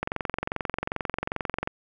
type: click train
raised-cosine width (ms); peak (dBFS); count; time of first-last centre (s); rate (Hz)
0.5; -12; 38; 0.03-1.674; 22.5
effects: none